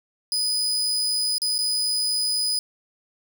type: tone with dropouts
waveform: 35% pulse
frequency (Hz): 4978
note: D#8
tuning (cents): 0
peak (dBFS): -20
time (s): 0.32-2.59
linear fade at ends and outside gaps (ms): 1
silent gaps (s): 1.382-1.418 / 1.581-1.588
effects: none